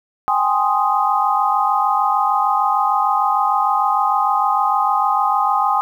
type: chord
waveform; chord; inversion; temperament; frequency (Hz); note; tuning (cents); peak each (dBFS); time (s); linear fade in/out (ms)
sine; Ab major seventh; third; equal; 784 / 830.6 / 1046.5 / 1244.5; G5 / Ab5 / C6 / Eb6; 0 / 0 / 0 / 0; -20 / -19 / -20 / -19; 0.28-5.81; 0
effects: 8-bit